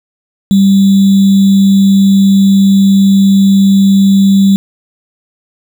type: tone with sample-and-hold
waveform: sine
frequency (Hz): 196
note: G3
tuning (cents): 0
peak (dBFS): -3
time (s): 0.51-4.56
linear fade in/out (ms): 0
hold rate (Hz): 3675
effects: none